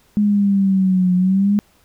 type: exponential two-way sweep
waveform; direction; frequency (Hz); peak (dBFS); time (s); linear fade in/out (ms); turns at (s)
sine; down then up; 209.4 to 180 to 208.2; -12; 0.17-1.59; 0; 1.15
effects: pink hiss -56 dBFS RMS until 1.84 s